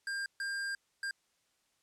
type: tone bursts at uneven times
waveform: square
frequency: 1600 Hz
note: G6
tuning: 35 cents sharp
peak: -35 dBFS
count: 3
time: 0.07-0.26 / 0.4-0.75 / 1.03-1.11 s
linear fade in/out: 2 ms
effects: white hiss -75 dBFS RMS until 1.82 s + low-pass 9000 Hz 12 dB/octave